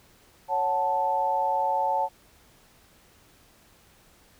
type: chord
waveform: sine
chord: F# minor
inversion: second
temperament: equal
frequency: 554.4 / 740 / 880 Hz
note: C#5 / F#5 / A5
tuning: 0 / 0 / 0 cents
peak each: -30 / -29 / -24 dBFS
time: 0.48-2.09 s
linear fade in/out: 50 ms
effects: pink hiss -58 dBFS RMS until 4.39 s